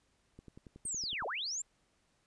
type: click train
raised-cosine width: 3 ms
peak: -38 dBFS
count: 10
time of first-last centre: 0.39-1.223 s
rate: 10.8 Hz
type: linear two-way sweep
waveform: sine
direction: down then up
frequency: 8870 to 390 to 7580 Hz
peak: -35 dBFS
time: 0.85-1.62 s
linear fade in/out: 5 ms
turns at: 1.26 s
effects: pink hiss -74 dBFS RMS until 2.26 s + resampled to 22050 Hz